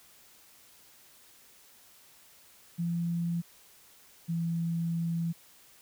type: tone pair in turn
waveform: sine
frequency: 170.4 / 167.38 Hz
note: F3 / E3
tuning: -42 / +27 cents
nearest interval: unison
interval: 31 cents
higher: first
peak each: -28 dBFS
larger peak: neither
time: 2.78-3.42 / 4.28-5.33 s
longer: second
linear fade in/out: 20 ms
effects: white hiss -58 dBFS RMS until 5.81 s